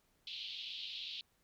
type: band-pass noise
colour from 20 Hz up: white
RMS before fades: -45 dBFS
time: 0.27-1.21 s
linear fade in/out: 2 ms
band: 2800 to 4100 Hz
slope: 48 dB/octave
effects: pink hiss -75 dBFS RMS until 1.43 s